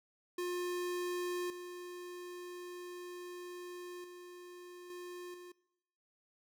square tone with level steps, 355.9 Hz, F4, 33 cents sharp, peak -36 / -45 / -50 / -45 / -50 dBFS, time 0.38-5.52 s, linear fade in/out 5 ms, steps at 1.5 / 4.04 / 4.9 / 5.34 s, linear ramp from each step 2 ms, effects noise-tail reverb RT60 0.9 s tail -23 dB re dry

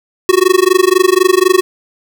square tone with amplitude modulation, 370 Hz, F#4, in tune, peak -4 dBFS, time 0.29-1.61 s, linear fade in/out 0 ms, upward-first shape sine, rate 24 Hz, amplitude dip 100%, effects none

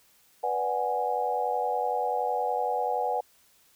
sine chord, G# half-diminished seventh, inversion first, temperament equal, 493.9 / 587.3 / 740 / 830.6 Hz, B4 / D5 / F#5 / G#5, 0 / 0 / 0 / 0 cents, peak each -31 / -35 / -29 / -30 dBFS, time 0.43-3.21 s, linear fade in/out 10 ms, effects white hiss -62 dBFS RMS until 3.75 s

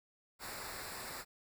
pink noise with comb filter, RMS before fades -45 dBFS, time 0.39-1.25 s, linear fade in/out 50 ms, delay 0.32 ms, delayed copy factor -0.7, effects none

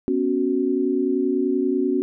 sine chord, B suspended second, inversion none, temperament equal, 246.9 / 277.2 / 370 Hz, B3 / C#4 / F#4, 0 / 0 / 0 cents, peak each -25 / -22 / -22 dBFS, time 0.08-2.02 s, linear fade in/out 0 ms, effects none

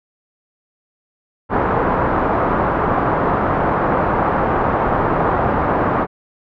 white low-pass noise, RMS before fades -17 dBFS, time 1.49-6.07 s, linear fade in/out 50 ms, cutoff 1200 Hz, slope 24 dB/octave, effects none

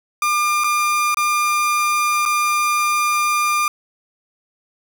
30% pulse tone with dropouts, 1201 Hz, D6, 38 cents sharp, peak -13 dBFS, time 0.22-3.68 s, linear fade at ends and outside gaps 2 ms, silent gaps 0.638-0.642 / 1.145-1.17 / 2.254-2.259 s, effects none

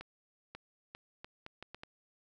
accelerating click train, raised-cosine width 0.3 ms, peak -29 dBFS, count 8, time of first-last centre 0.01-1.835 s, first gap 540 ms, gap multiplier 0.74, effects none

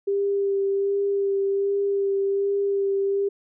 sine tone with vibrato, 396.8 Hz, G4, 21 cents sharp, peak -20 dBFS, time 0.07-3.29 s, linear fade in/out 10 ms, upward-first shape sine, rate 1.3 Hz, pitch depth 15 cents each way, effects none

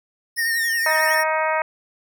5% pulse linear two-way sweep, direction down then up, 5274 to 1480 to 3542 Hz, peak -26 dBFS, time 0.36-1.15 s, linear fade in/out 10 ms, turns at 0.97 s
square tone with vibrato, 1838 Hz, A#6, 25 cents flat, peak -20 dBFS, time 0.37-1.24 s, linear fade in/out 20 ms, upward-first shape sine, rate 11 Hz, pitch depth 29 cents each way
harmonic tone, 314.2 Hz, D#4, 17 cents sharp, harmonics 2 / 3 / 4 / 5 / 6 / 7 / 8, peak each -23 / -23 / -27 / -29 / -28 / -29 / -35 dBFS, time 0.86-1.62 s, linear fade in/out 2 ms
effects none

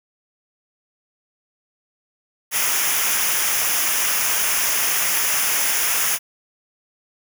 white noise with comb filter, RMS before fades -20 dBFS, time 2.51-6.19 s, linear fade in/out 50 ms, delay 0.24 ms, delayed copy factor -0.7, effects none

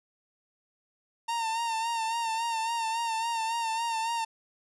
45% pulse tone with vibrato, 912 Hz, A#5, 38 cents flat, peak -28 dBFS, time 1.28-4.25 s, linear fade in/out 10 ms, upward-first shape sine, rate 3.6 Hz, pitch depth 45 cents each way, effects resampled to 24000 Hz

